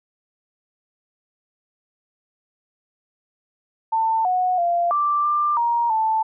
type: tone with pitch steps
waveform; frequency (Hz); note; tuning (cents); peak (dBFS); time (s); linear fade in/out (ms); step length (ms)
sine; 894 / 733 / 692 / 1175 / 1188 / 941 / 881; A5 / F#5 / F5 / D6 / D6 / A#5 / A5; +27 / -16 / -16 / +1 / +20 / +16 / +2; -17; 3.92-6.23; 10; 330
effects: none